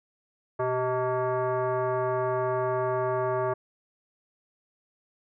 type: tone with frequency modulation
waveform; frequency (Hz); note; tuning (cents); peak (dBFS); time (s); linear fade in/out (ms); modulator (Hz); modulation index
sine; 123.47; B2; 0; -24; 0.59-3.54; 10; 510; 1.9
effects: none